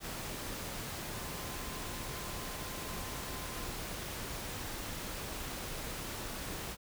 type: tone in noise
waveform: sine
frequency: 1034 Hz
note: C6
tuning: 21 cents flat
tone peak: -51 dBFS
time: 1.11-3.71 s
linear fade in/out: 50 ms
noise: pink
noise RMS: -41 dBFS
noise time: 0-6.77 s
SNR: -13 dB
effects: none